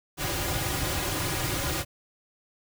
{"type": "noise with comb filter", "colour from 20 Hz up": "pink", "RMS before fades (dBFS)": -29, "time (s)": [0.17, 1.85], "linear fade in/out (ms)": 50, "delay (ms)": 4.5, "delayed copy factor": -0.9, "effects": []}